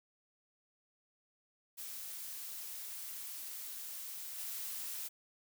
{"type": "noise with level steps", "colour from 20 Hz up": "blue", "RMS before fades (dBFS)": [-45, -42], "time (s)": [1.77, 5.09], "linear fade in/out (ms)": 20, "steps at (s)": 4.38, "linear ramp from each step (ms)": 5, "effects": []}